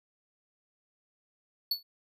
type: tone with exponential decay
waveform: square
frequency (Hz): 4435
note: C#8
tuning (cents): 0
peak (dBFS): -24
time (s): 1.71-1.83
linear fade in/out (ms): 5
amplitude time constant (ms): 26
effects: none